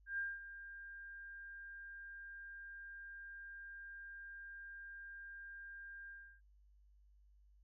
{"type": "tone with ADSR envelope", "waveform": "sine", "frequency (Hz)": 1600, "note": "G6", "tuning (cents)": 35, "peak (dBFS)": -36, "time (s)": [0.06, 6.41], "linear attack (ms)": 120, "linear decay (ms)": 210, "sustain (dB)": -13, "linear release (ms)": 320, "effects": ["added 50 Hz sine -64 dBFS peak until 7.63 s"]}